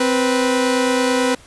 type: tone pair together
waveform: sawtooth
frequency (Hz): 260 / 490.8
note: C4 / B4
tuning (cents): -11 / -11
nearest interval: major seventh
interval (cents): 1100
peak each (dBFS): -14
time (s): 0-1.35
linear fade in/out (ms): 5
effects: pink hiss -46 dBFS RMS until 1.46 s + resampled to 24000 Hz